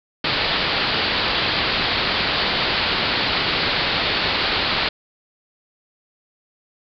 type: low-pass noise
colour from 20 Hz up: white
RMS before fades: -21 dBFS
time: 0.24-4.89 s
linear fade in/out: 5 ms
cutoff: 4700 Hz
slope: 96 dB/octave
effects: none